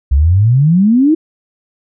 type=exponential sweep; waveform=sine; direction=up; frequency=64.2 to 329.6 Hz; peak=-6 dBFS; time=0.11-1.15 s; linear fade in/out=10 ms; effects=none